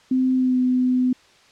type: tone with pitch glide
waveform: sine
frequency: 258.2 to 252.9 Hz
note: C4 to B3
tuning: -23 to +41 cents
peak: -16 dBFS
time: 0.11-1.13 s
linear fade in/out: 5 ms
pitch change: -36 cents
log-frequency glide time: 0.35-0.58 s
effects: white hiss -53 dBFS RMS until 1.51 s + low-pass 5000 Hz 12 dB/octave